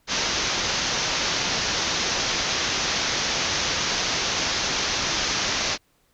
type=low-pass noise; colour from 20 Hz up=white; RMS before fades=-25 dBFS; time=0.07-5.78 s; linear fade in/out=50 ms; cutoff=6500 Hz; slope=96 dB/octave; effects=pink hiss -65 dBFS RMS until 6.13 s